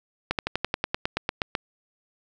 slowing click train, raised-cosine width 0.3 ms, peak -8 dBFS, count 13, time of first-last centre 0.31-1.552 s, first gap 78 ms, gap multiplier 1.05, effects none

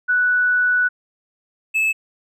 sine / triangle tone pair in turn, 1480 / 2608 Hz, F#6 / E7, 0 / -19 cents, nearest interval minor seventh, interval 981 cents, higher second, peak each -14 dBFS, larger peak neither, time 0.08-0.89 / 1.74-1.93 s, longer first, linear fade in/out 20 ms, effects none

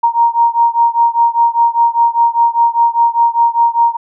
sine beating tone pair, 932.3 / 937.3 Hz, A#5 / A#5, 0 / +9 cents, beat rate 5 Hz, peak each -11 / -12 dBFS, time 0.03-3.97 s, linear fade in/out 10 ms, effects none

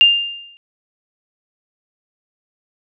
sine tone with exponential decay, 2801 Hz, F7, 4 cents sharp, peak -4 dBFS, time 0.01-0.57 s, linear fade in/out 0 ms, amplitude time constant 120 ms, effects none

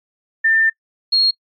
sine tone pair in turn, 1793 / 4278 Hz, A6 / C8, +32 / +38 cents, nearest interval octave + minor third, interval 1506 cents, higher second, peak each -11 dBFS, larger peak neither, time 0.44-0.7 / 1.12-1.31 s, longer first, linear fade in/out 10 ms, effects noise-tail reverb RT60 0.1 s tail -25 dB re dry + MP3 96 kbps

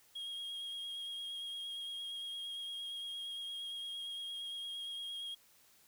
triangle tone with vibrato, 3267 Hz, G#7, 29 cents flat, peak -39 dBFS, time 0.15-5.35 s, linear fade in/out 10 ms, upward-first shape sine, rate 8.7 Hz, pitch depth 16 cents each way, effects white hiss -66 dBFS RMS until 5.87 s

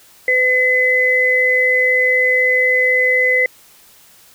sine tone pair together, 506 / 2024 Hz, B4 / B6, +42 / +42 cents, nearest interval 2 octaves, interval 2400 cents, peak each -18 / -12 dBFS, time 0.28-3.46 s, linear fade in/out 2 ms, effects white hiss -47 dBFS RMS until 4.34 s

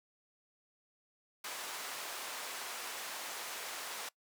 pink band-pass noise, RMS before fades -43 dBFS, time 1.44-4.09 s, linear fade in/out 5 ms, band 710 to 15000 Hz, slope 12 dB/octave, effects noise-tail reverb RT60 0.1 s tail -22 dB re dry

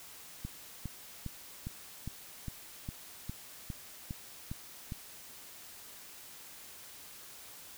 click train, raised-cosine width 5 ms, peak -26 dBFS, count 12, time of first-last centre 0.45-4.922 s, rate 2.46 Hz, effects white hiss -51 dBFS RMS until 7.77 s

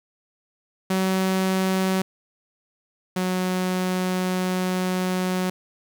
sawtooth tone pair in turn, 188.7 / 183.96 Hz, F#3 / F#3, +34 / -10 cents, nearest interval unison, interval 44 cents, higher first, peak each -16 / -18 dBFS, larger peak first, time 0.9-2.02 / 3.16-5.5 s, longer second, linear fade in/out 5 ms, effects 9-bit

